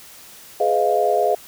sine chord, F half-diminished seventh, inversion first, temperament just, 419.1 / 502.9 / 628.6 / 698.5 Hz, Ab4 / Cb5 / Eb5 / F5, +16 / +31 / +18 / 0 cents, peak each -21 / -23 / -21 / -19 dBFS, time 0.6-1.35 s, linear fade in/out 5 ms, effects white hiss -43 dBFS RMS until 1.47 s

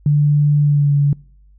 sine tone with pitch glide, 146.83 to 143.15 Hz, D3 to D3, 0 to -44 cents, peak -10 dBFS, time 0.06-1.13 s, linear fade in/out 2 ms, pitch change -44 cents, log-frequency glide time 0.61-0.93 s, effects noise-tail reverb RT60 0.7 s tail -26 dB re dry + added 50 Hz sine -45 dBFS peak until 1.58 s

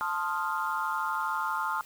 sine chord, F dominant seventh, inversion first, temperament equal, 880 / 1046.5 / 1244.5 / 1396.9 Hz, A5 / C6 / Eb6 / F6, 0 / 0 / 0 / 0 cents, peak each -33 dBFS, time 0.01-1.81 s, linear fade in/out 0 ms, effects tanh soft clip ceiling -18 dBFS + white hiss -52 dBFS RMS until 1.85 s

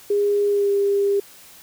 sine tone with pitch glide, 408.4 to 400.9 Hz, G#4 to G4, -29 to +39 cents, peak -16 dBFS, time 0.1-1.2 s, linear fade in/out 5 ms, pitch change -32 cents, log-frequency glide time 0.48-0.71 s, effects white hiss -46 dBFS RMS until 1.62 s

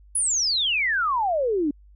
sine exponential sweep, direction down, 10548 to 277.2 Hz, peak -20 dBFS, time 0.15-1.71 s, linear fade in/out 5 ms, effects added 50 Hz sine -48 dBFS peak until 1.95 s

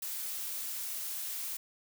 blue noise, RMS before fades -38 dBFS, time 0.02-1.57 s, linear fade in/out 5 ms, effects none

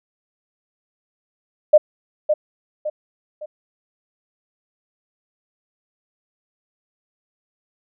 sine tone with echo, 606 Hz, D#5, 46 cents flat, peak -5 dBFS, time 1.73-1.78 s, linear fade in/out 10 ms, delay 560 ms, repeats 3, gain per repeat -8 dB, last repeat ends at 3.46 s, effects none

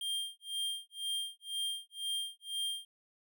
square tone with tremolo, 3195 Hz, G7, 32 cents sharp, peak -33 dBFS, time 0.01-2.85 s, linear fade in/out 2 ms, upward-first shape sine, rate 2 Hz, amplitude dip 100%, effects none

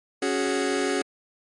sawtooth chord, C# suspended fourth, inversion none, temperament just, 277.2 / 369.6 / 415.8 Hz, C#4 / F#4 / G#4, 0 / -2 / +2 cents, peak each -23 dBFS, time 0.22-1.02 s, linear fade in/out 5 ms, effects MP3 48 kbps

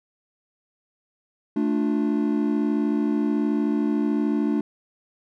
triangle chord, D minor, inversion second, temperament just, 220.2 / 293.7 / 352.4 Hz, A3 / D4 / F4, +2 / 0 / +16 cents, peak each -22 / -21 / -27 dBFS, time 1.56-4.61 s, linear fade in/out 5 ms, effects none

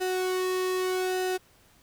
sawtooth tone with flanger, 370 Hz, F#4, in tune, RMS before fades -28 dBFS, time 0-1.38 s, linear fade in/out 20 ms, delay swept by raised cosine 0.89 to 1.41 ms, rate 0.82 Hz, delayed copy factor -0.6, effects pink hiss -60 dBFS RMS until 1.82 s

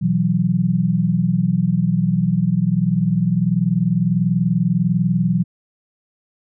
sine chord, B suspended fourth, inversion none, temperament equal, 123.47 / 164.81 / 185 Hz, B2 / E3 / F#3, 0 / 0 / 0 cents, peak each -22 / -18 / -18 dBFS, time 0.01-5.44 s, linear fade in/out 20 ms, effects none

